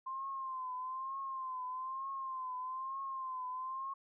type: tone with vibrato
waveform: sine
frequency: 1046.5 Hz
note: C6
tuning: in tune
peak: -38 dBFS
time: 0.06-3.94 s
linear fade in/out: 10 ms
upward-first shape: triangle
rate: 1.1 Hz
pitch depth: 71 cents each way
effects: none